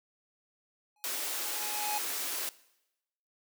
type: tone with exponential growth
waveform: square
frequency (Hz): 839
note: G#5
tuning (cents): +17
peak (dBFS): -31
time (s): 0.96-1.98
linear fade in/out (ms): 2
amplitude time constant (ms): 220
type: high-pass noise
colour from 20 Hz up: white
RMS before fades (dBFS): -35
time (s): 1.04-2.49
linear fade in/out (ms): 0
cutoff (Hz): 270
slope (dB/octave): 48
effects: noise-tail reverb RT60 0.9 s tail -20 dB re dry